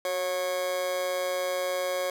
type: tone with amplitude modulation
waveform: 40% pulse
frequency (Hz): 548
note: C#5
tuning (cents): -20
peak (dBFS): -23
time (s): 0.05-2.1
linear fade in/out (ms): 2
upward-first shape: sine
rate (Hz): 177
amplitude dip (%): 70
effects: none